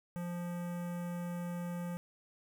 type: tone with notch filter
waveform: square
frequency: 174.61 Hz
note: F3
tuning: in tune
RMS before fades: -39 dBFS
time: 0.16-1.97 s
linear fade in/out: 0 ms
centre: 4200 Hz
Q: 0.55
effects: none